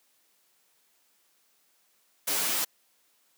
white noise with comb filter, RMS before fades -28 dBFS, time 2.27-2.65 s, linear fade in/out 10 ms, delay 8.4 ms, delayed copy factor -0.75, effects white hiss -68 dBFS RMS until 3.37 s + high-pass 200 Hz 12 dB/octave

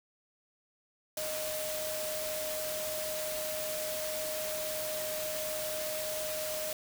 sine tone in noise, 619 Hz, D#5, 9 cents flat, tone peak -36 dBFS, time 1.17-6.73 s, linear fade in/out 2 ms, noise white, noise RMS -38 dBFS, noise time 1.17-6.73 s, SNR -1 dB, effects none

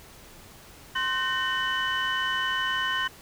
sine tone cluster, 1048 / 1525 / 1833 / 2998 Hz, C6 / G6 / A#6 / F#7, +2 / -48 / -30 / +22 cents, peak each -29 dBFS, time 0.95-3.08 s, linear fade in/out 10 ms, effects tanh soft clip ceiling -19 dBFS + pink hiss -49 dBFS RMS until 3.21 s

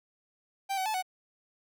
45% pulse tone with pitch steps, 783 / 755 / 868 / 744 Hz, G5 / F#5 / A5 / F#5, -2 / +35 / -24 / +9 cents, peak -29 dBFS, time 0.69-1.026 s, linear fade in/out 20 ms, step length 84 ms, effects none

